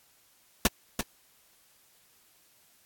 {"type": "noise with echo", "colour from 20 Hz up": "pink", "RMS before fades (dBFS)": -20, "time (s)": [0.65, 0.67], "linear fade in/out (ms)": 2, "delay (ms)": 340, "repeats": 1, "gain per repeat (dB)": -8, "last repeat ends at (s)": 1.01, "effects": ["white hiss -63 dBFS RMS until 2.85 s", "AAC 64 kbps"]}